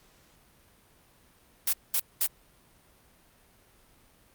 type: noise bursts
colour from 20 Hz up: blue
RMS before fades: -25 dBFS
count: 3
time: 1.67-2.267 s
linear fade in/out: 5 ms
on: 59 ms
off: 210 ms
effects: pink hiss -61 dBFS RMS until 4.34 s + Opus 48 kbps